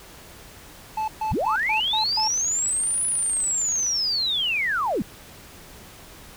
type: tone bursts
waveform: triangle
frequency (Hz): 871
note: A5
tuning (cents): -18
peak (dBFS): -21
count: 6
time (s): 0.97-2.28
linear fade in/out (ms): 5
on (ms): 110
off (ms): 130
type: linear two-way sweep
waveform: sine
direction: up then down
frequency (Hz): 32.15 to 10000 to 158.9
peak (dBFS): -21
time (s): 1.31-5.02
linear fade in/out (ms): 0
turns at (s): 3.05
type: click train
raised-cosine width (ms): 0.2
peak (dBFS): -25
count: 66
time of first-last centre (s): 1.56-3.865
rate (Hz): 28.2
effects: pink hiss -45 dBFS RMS until 6.36 s